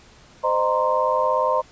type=tone cluster; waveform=sine; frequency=518 / 615 / 932 / 1050 Hz; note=C5 / D#5 / A#5 / C6; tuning=-17 / -20 / -1 / +6 cents; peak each=-23 dBFS; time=0.43-1.62 s; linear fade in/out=20 ms; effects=pink hiss -50 dBFS RMS until 1.71 s + resampled to 16000 Hz